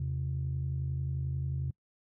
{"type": "tone pair together", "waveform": "sine", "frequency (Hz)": [82.41, 133.68], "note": ["E2", "C3"], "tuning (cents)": [0, 38], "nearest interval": "minor sixth", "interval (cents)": 838, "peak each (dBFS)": [-34, -31], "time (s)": [0, 1.71], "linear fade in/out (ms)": 5, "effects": ["noise-tail reverb RT60 0.1 s tail -25 dB re dry", "tanh soft clip ceiling -25 dBFS"]}